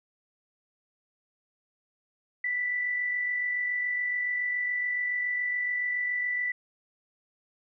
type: tone with amplitude modulation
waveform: sine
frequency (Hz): 1975.5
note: B6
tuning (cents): 0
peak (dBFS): -25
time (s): 2.44-6.52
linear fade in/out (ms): 5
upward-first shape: sine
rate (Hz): 47.1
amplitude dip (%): 35
effects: none